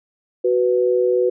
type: tone pair together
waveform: sine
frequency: 371.5 / 494.5 Hz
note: F#4 / B4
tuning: +7 / +2 cents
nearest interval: perfect fourth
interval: 495 cents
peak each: -17 dBFS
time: 0.44-1.3 s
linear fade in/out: 10 ms
effects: none